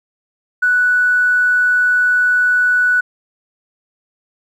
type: tone with tanh clipping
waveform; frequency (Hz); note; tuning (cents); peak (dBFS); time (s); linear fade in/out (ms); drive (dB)
triangle; 1480; F#6; 0; -10; 0.62-3.01; 10; 2
effects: none